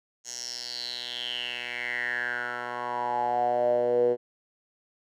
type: tone with band-pass filter sweep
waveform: 10% pulse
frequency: 121.7 Hz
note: B2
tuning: 25 cents flat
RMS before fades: -29 dBFS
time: 0.24-4.17 s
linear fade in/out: 50 ms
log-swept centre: 6400 to 440 Hz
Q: 7.4
effects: none